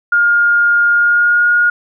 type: tone with pitch glide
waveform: sine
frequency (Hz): 1416 to 1433.3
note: F6 to F6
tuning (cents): +23 to +45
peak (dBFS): -8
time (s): 0.12-1.7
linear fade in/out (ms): 5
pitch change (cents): +22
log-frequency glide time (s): 0.9-1.47
effects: none